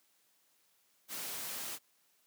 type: noise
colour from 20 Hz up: white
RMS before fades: -41 dBFS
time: 1.08-1.79 s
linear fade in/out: 50 ms
effects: white hiss -72 dBFS RMS until 2.26 s + high-pass 150 Hz 12 dB/octave